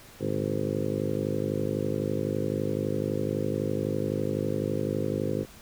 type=harmonic tone with a mistuned harmonic; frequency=51.91 Hz; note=G#1; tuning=in tune; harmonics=2 / 3 / 4 / 5 / 6 / 7 / 8 / 9 / 10; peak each=-35 / -35 / -35 / -35 / -35 / -35 / -35 / -35 / -35 dBFS; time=0.19-5.46 s; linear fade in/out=50 ms; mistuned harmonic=3; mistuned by=-84 cents; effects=pink hiss -50 dBFS RMS until 5.61 s

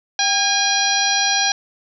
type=harmonic tone with a mistuned harmonic; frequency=815 Hz; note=G#5; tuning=33 cents flat; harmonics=1 / 2 / 3 / 4 / 5 / 6 / 7; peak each=-22 / -23 / -26 / -24 / -22 / -27 / -21 dBFS; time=0.19-1.52 s; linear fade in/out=2 ms; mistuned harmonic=1; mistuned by=-59 cents; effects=none

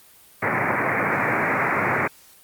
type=band-pass noise; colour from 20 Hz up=white; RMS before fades=-22 dBFS; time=0.42-2.08 s; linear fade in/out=10 ms; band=100 to 2300 Hz; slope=96 dB/octave; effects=white hiss -51 dBFS RMS until 2.43 s + Opus 32 kbps

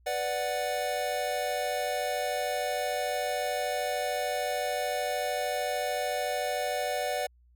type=chord; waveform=square; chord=B minor; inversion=none; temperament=equal; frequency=493.9 / 587.3 / 740 Hz; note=B4 / D5 / F#5; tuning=0 / 0 / 0 cents; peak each=-36 / -33 / -33 dBFS; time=0.06-7.27 s; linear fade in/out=10 ms; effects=added 60 Hz sine -58 dBFS peak until 7.55 s

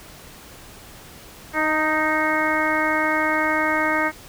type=harmonic tone with a mistuned harmonic; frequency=311.1 Hz; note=D#4; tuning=in tune; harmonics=1 / 2 / 3 / 4 / 5 / 6 / 7; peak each=-26 / -26 / -26 / -26 / -26 / -26 / -26 dBFS; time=1.53-4.12 s; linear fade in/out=50 ms; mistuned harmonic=3; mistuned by=-21 cents; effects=pink hiss -43 dBFS RMS until 4.28 s

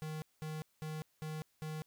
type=tone bursts; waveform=square; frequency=155.56 Hz; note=D#3; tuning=in tune; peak=-40 dBFS; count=5; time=0.02-1.82 s; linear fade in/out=0 ms; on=200 ms; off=200 ms; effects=white hiss -75 dBFS RMS until 1.86 s

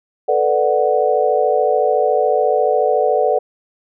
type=chord; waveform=sine; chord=B minor seventh; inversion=third; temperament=equal; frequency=440 / 493.9 / 587.3 / 740 Hz; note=A4 / B4 / D5 / F#5; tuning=0 / 0 / 0 / 0 cents; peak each=-18 dBFS; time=0.28-3.39 s; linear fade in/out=10 ms; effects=none

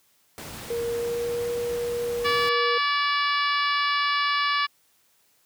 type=noise; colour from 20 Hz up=pink; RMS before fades=-38 dBFS; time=0.38-2.49 s; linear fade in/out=0 ms
type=tone with pitch glide; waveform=sine; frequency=469.4 to 477.1 Hz; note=A#4 to A#4; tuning=+12 to +40 cents; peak=-25 dBFS; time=0.7-2.78 s; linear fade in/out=5 ms; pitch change=+28 cents; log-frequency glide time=0.85-1.48 s
type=harmonic tone; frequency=576 Hz; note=D5; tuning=34 cents flat; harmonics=2 / 3 / 4 / 5 / 6 / 7 / 8 / 9; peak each=-24 / -28 / -30 / -32 / -34 / -35 / -36 / -37 dBFS; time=2.24-4.67 s; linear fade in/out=20 ms
effects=white hiss -64 dBFS RMS until 5.45 s + high-pass 60 Hz 12 dB/octave

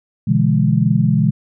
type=chord; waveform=sine; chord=E dominant seventh; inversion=second; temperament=equal with one note detuned; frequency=123.47 / 146.83 / 168.57 / 207.7 Hz; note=B2 / D3 / E3 / G#3; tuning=0 / 0 / +39 / 0 cents; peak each=-17 dBFS; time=0.27-1.31 s; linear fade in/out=10 ms; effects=none

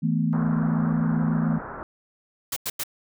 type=chord; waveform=sine; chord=E suspended fourth; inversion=none; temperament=equal with one note detuned; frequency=161.42 / 220 / 246.9 Hz; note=E3 / A3 / B3; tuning=-36 / 0 / 0 cents; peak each=-23 / -25 / -27 dBFS; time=0.02-1.59 s; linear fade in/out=20 ms
type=low-pass noise; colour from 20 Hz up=white; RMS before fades=-36 dBFS; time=0.33-1.83 s; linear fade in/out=0 ms; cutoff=1500 Hz; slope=48 dB/octave
type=noise bursts; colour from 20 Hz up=white; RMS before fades=-28 dBFS; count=3; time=2.52-2.836 s; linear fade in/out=5 ms; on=44 ms; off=92 ms
effects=none

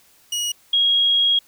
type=tone pair in turn; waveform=25% pulse / sine; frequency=2900 / 3288 Hz; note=F#7 / G#7; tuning=-35 / -18 cents; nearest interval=major second; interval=217 cents; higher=second; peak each=-18 / -14 dBFS; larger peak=second; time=0.32-0.52 / 0.73-1.39 s; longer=second; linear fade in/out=5 ms; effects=white hiss -55 dBFS RMS until 1.47 s

